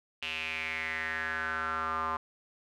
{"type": "tone with band-pass filter sweep", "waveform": "square", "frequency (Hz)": 80.1, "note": "E2", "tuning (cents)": -49, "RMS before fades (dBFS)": -34, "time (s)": [0.22, 2.17], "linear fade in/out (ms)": 5, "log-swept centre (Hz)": [2800, 1100], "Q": 6.2, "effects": []}